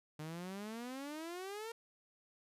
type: exponential sweep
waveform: sawtooth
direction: up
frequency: 150 to 466.5 Hz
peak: -39 dBFS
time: 0.19-1.72 s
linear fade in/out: 5 ms
effects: resampled to 32000 Hz

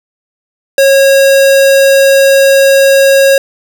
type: tone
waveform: square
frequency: 546 Hz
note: C#5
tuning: 26 cents flat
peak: -4 dBFS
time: 0.78-3.38 s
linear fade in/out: 2 ms
effects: none

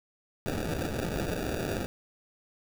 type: noise with sample-and-hold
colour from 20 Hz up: blue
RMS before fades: -32 dBFS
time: 0.46-1.86 s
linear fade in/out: 0 ms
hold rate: 1050 Hz
effects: none

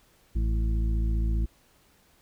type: harmonic tone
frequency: 55 Hz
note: A1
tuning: in tune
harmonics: 1 / 2 / 3 / 4 / 6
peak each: -23 / -35 / -39 / -39 / -41 dBFS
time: 0.35-1.46 s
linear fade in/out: 10 ms
effects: pink hiss -62 dBFS RMS until 2.21 s

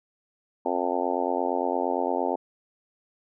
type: harmonic tone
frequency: 88.7 Hz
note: F2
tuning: 27 cents sharp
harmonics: 3 / 4 / 5 / 6 / 7 / 8 / 9 / 10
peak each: -32 / -32 / -32 / -32 / -32 / -32 / -32 / -32 dBFS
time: 0.65-2.36 s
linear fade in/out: 10 ms
effects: none

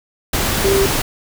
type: tone in noise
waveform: sine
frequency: 392 Hz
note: G4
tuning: in tune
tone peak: -13 dBFS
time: 0.64-0.86 s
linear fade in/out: 5 ms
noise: pink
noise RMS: -18 dBFS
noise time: 0.33-1.02 s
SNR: +2 dB
effects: none

